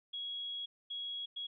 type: tone bursts at uneven times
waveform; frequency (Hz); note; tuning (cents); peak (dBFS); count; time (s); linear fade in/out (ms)
sine; 3322; G#7; 0; -38; 3; 0.13-0.66 / 0.9-1.26 / 1.36-1.47; 10
effects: none